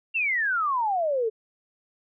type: exponential sweep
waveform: sine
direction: down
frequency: 2780 to 426 Hz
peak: -22 dBFS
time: 0.14-1.3 s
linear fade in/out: 20 ms
effects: none